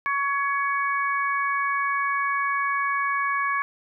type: harmonic tone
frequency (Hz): 560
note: C#5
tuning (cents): +18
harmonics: 2 / 3 / 4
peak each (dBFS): -24 / -27 / -30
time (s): 0.06-3.62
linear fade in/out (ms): 0
effects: none